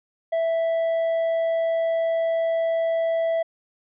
triangle tone with hard clipping, 659.3 Hz, E5, in tune, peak -21 dBFS, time 0.32-3.43 s, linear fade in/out 10 ms, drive 6 dB, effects resampled to 8000 Hz

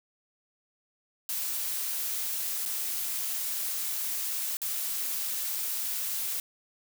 blue noise with dropouts, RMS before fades -32 dBFS, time 1.29-6.4 s, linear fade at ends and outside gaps 1 ms, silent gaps 2.654-2.659 / 4.57-4.617 s, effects none

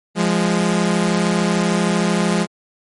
sawtooth tone pair together, 174 / 207.1 Hz, F3 / G#3, -6 / -5 cents, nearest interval minor third, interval 301 cents, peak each -14 dBFS, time 0.15-2.47 s, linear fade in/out 50 ms, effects MP3 48 kbps

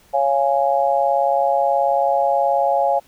sine chord, Db major, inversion none, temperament just, 554.4 / 693 / 831.5 Hz, Db5 / F5 / Ab5, 0 / -14 / +2 cents, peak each -19 dBFS, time 0.13-3 s, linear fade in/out 20 ms, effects pink hiss -53 dBFS RMS until 3.07 s

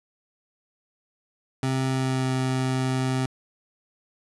25% pulse tone with pitch glide, 131.8 to 130.29 Hz, C3 to C3, +13 to -7 cents, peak -19 dBFS, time 1.63-3.26 s, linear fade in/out 2 ms, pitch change -20 cents, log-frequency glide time 1.87-2.3 s, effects resampled to 24000 Hz

